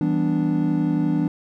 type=chord; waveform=triangle; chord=E minor seventh; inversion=none; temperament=equal with one note detuned; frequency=164.81 / 196 / 248.2 / 293.7 Hz; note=E3 / G3 / B3 / D4; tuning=0 / 0 / +9 / 0 cents; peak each=-21 / -25 / -24 / -20 dBFS; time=0.01-1.28 s; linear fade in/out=2 ms; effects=none